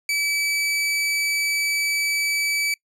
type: tone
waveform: sawtooth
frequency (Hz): 2300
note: D7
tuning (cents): -37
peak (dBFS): -17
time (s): 0.09-2.74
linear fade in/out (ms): 2
effects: noise-tail reverb RT60 0.1 s tail -24 dB re dry + low-pass 12000 Hz 12 dB/octave